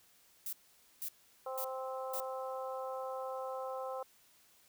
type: noise bursts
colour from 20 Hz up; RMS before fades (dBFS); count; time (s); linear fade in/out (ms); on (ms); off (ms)
violet; -40; 4; 0.46-2.202; 2; 68; 490
type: harmonic tone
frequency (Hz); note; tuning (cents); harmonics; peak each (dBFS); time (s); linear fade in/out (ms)
261.6; C4; 0; 2 / 3 / 4 / 5; -40 / -44 / -46 / -48; 1.46-4.03; 5
effects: white hiss -66 dBFS RMS until 4.68 s